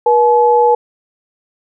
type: tone pair together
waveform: sine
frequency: 480.4 / 856 Hz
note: B4 / A5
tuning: -48 / -48 cents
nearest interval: minor seventh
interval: 1000 cents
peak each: -10 dBFS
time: 0.06-0.75 s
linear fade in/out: 5 ms
effects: none